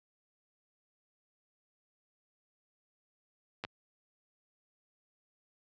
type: clicks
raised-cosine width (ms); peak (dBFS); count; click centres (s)
0.3; -22; 2; 3.639 / 3.649
effects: high-pass 80 Hz 12 dB/octave + resampled to 16000 Hz